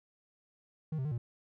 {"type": "tone with pitch steps", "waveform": "triangle", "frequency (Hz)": [157.1, 131.1, 151.4, 118.1], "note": ["D#3", "C3", "D#3", "A#2"], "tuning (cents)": [17, 4, -47, 23], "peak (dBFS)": -30, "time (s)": [0.92, 1.18], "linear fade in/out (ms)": 5, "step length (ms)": 65, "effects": []}